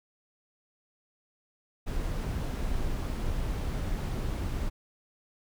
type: noise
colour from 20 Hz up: brown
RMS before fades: -31 dBFS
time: 1.86-4.7 s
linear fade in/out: 20 ms
effects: none